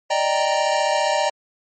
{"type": "chord", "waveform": "square", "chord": "Eb major seventh", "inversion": "third", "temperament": "equal", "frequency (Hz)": [587.3, 622.3, 784, 932.3], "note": ["D5", "Eb5", "G5", "Bb5"], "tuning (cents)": [0, 0, 0, 0], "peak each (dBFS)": -24, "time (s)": [0.1, 1.3], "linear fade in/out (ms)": 10, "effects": ["MP3 32 kbps"]}